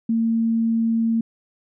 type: tone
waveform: sine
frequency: 227.4 Hz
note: A#3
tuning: 43 cents flat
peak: -17 dBFS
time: 0.09-1.21 s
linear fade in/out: 5 ms
effects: none